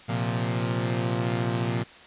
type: chord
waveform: sawtooth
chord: Bb suspended second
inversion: none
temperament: equal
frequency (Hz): 116.54 / 130.81 / 174.61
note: Bb2 / C3 / F3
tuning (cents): 0 / 0 / 0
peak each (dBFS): -23 / -27 / -27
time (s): 0.08-1.84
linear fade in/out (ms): 20
effects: white hiss -48 dBFS RMS until 2.06 s + resampled to 8000 Hz